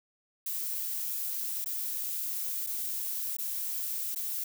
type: noise with dropouts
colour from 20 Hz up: violet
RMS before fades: -34 dBFS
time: 0.46-4.44 s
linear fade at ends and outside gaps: 5 ms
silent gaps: 1.645-1.659 / 2.666-2.67 / 3.369-3.385 / 4.148-4.159 s
effects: none